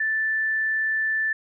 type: tone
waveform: sine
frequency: 1761 Hz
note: A6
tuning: 1 cent sharp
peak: -21 dBFS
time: 0-1.33 s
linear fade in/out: 5 ms
effects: none